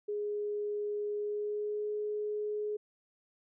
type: tone with pitch glide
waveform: sine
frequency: 415.3 to 420.4 Hz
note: G#4 to G#4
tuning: 0 to +21 cents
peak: -32 dBFS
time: 0.08-2.77 s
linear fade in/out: 10 ms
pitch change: +21 cents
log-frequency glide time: 1.16-1.91 s
effects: none